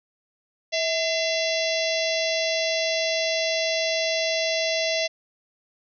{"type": "harmonic tone with a mistuned harmonic", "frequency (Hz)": 680, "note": "F5", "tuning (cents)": -46, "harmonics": [1, 3, 4, 5, 6, 7, 8, 9], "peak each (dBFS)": [-25, -30, -31, -32, -33, -33, -34, -35], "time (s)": [0.72, 5.08], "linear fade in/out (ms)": 20, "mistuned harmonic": 1, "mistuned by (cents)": -88, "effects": []}